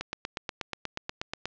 click train, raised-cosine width 0.2 ms, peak -14 dBFS, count 13, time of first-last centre 0.01-1.456 s, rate 8.3 Hz, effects low-pass 5000 Hz 12 dB/octave

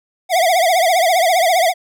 square tone with vibrato, 698.5 Hz, F5, in tune, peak -12 dBFS, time 0.29-1.74 s, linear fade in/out 50 ms, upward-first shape triangle, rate 15 Hz, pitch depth 170 cents each way, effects none

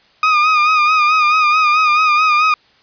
30% pulse tone with vibrato, 1234 Hz, D#6, 15 cents flat, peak -7 dBFS, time 0.23-2.54 s, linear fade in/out 2 ms, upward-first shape sine, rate 4.6 Hz, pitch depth 51 cents each way, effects white hiss -52 dBFS RMS until 2.82 s + resampled to 11025 Hz

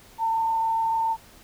sine tone with frequency modulation, 901 Hz, A5, 41 cents sharp, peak -21 dBFS, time 0.18-1.17 s, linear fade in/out 50 ms, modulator 27 Hz, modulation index 0.46, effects pink hiss -51 dBFS RMS until 1.43 s

